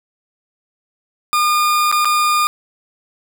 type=tone with dropouts; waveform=40% pulse; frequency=1213 Hz; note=D#6; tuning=44 cents flat; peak=-12 dBFS; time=1.33-2.47 s; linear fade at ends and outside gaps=0 ms; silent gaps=1.915-1.925 / 2.047-2.054 s; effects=none

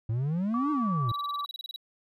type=exponential two-way sweep; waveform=triangle; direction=up then down; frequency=107.1 to 311.7 to 107.1 Hz; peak=-24 dBFS; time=0.09-1.12 s; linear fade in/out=5 ms; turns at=0.71 s
type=tone with pitch glide; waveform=sine; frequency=1149 to 1157.7 Hz; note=D6 to D6; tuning=-38 to -25 cents; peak=-30 dBFS; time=0.54-1.45 s; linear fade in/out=2 ms; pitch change=+13 cents; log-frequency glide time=0.8-1.17 s
type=tone bursts; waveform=triangle; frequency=3896 Hz; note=B7; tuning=24 cents flat; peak=-34 dBFS; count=14; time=1.09-1.761 s; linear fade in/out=2 ms; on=21 ms; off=29 ms
effects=none

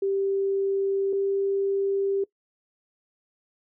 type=tone pair in turn; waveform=sine; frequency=392 / 393.9 Hz; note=G4 / G4; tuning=0 / +8 cents; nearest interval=unison; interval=8 cents; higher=second; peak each=-22 / -22 dBFS; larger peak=neither; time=0.02-1.13 / 1.13-2.24 s; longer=neither; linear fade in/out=5 ms; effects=noise-tail reverb RT60 0.1 s tail -21 dB re dry

